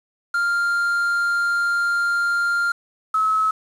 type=tone pair in turn; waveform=triangle / sine; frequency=1396.9 / 1290.7 Hz; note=F6 / E6; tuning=0 / -37 cents; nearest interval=minor second; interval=137 cents; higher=first; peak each=-16 dBFS; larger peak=neither; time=0.34-2.72 / 3.14-3.51 s; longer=first; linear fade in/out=5 ms; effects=resampled to 24000 Hz + 7-bit